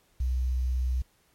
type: tone with quantisation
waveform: sine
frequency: 63.1 Hz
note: B1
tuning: 38 cents sharp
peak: -24 dBFS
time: 0.2-1.02 s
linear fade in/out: 5 ms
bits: 9
effects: pink hiss -66 dBFS RMS until 1.34 s + MP3 64 kbps